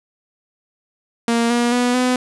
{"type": "tone with pitch steps", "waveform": "sawtooth", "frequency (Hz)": [233.1, 239.1, 245.3, 251.6], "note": ["A#3", "A#3", "B3", "B3"], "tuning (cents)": [0, 44, -12, 32], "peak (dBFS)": -11, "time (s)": [1.28, 2.16], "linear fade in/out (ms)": 2, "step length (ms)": 220, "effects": ["resampled to 24000 Hz", "7-bit"]}